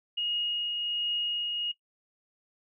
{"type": "tone with tremolo", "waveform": "sine", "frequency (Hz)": 2872, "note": "F7", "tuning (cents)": 48, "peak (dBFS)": -26, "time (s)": [0.17, 1.72], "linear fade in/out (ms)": 10, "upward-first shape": "triangle", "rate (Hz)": 1.3, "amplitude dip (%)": 30, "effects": ["noise-tail reverb RT60 0.1 s tail -18 dB re dry"]}